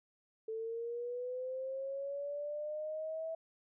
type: linear sweep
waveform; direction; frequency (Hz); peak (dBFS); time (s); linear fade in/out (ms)
sine; up; 440 to 653; -37; 0.48-3.35; 5
effects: none